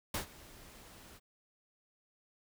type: noise with ADSR envelope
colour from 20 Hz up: pink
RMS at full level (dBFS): -34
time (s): 0.14-1.2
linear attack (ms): 4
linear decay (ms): 110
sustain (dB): -21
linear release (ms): 33
effects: none